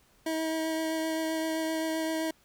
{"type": "tone with vibrato", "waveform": "25% pulse", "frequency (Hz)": 320, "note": "D#4", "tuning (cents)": 49, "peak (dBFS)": -25, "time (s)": [0.26, 2.31], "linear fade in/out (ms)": 5, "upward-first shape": "sine", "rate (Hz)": 7.7, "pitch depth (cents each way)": 12, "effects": ["pink hiss -64 dBFS RMS until 2.44 s"]}